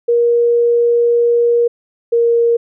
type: tone pair in turn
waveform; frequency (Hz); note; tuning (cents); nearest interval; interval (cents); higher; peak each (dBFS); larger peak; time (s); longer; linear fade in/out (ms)
sine; 473.3 / 468.1; A#4 / A#4; +26 / +7; unison; 19; first; -9; neither; 0.08-1.68 / 2.12-2.57; first; 10
effects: none